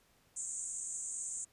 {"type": "band-pass noise", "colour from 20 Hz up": "pink", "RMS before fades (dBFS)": -41, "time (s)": [0.36, 1.45], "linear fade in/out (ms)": 10, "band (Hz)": [6700, 8700], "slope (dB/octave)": 96, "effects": ["pink hiss -69 dBFS RMS until 1.52 s", "resampled to 32000 Hz"]}